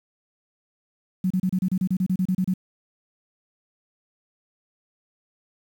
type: tone bursts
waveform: sine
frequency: 185.8 Hz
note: F#3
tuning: 7 cents sharp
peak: -19 dBFS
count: 14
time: 1.24-2.539 s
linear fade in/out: 5 ms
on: 64 ms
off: 31 ms
effects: 8-bit